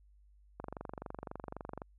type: click train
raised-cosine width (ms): 1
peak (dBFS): -27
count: 30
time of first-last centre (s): 0.6-1.818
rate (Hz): 23.8
effects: added 50 Hz sine -60 dBFS peak until 1.98 s